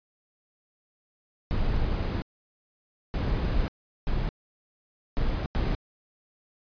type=noise bursts at uneven times; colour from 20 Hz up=brown; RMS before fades=-26 dBFS; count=5; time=1.51-2.22 / 3.14-3.68 / 4.07-4.29 / 5.17-5.46 / 5.55-5.75 s; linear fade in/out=0 ms; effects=resampled to 11025 Hz